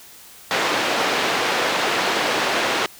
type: band-pass noise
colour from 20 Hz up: pink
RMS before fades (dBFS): -21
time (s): 0.51-2.86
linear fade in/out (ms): 0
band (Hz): 420 to 3900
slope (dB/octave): 12
effects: white hiss -44 dBFS RMS until 2.99 s